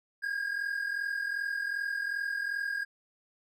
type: tone pair together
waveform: triangle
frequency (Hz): 1618.6 / 1661.2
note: G#6 / G#6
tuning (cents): -45 / 0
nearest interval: unison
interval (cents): 45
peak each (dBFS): -30 / -35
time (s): 0.22-2.85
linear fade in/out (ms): 20
effects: none